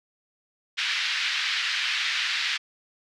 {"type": "band-pass noise", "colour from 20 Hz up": "pink", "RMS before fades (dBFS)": -27, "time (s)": [0.77, 2.58], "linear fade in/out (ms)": 20, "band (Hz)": [1700, 4500], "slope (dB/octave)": 24, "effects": []}